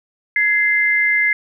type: tone pair together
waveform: sine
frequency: 1686.2 / 2078 Hz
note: G#6 / C7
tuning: +26 / -12 cents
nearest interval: major third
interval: 362 cents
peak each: -19 / -14 dBFS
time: 0.36-1.33 s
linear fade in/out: 2 ms
effects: none